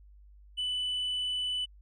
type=tone with tanh clipping; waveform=sine; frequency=2988 Hz; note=F#7; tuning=16 cents sharp; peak=-30 dBFS; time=0.57-1.66 s; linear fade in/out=20 ms; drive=1 dB; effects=added 50 Hz sine -52 dBFS peak until 1.81 s